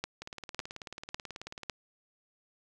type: two click trains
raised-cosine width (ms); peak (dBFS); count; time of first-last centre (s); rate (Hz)
0.2; -24 / -16; 27 / 4; 0.22-1.633 / 0.04-1.697; 18.4 / 1.81
effects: none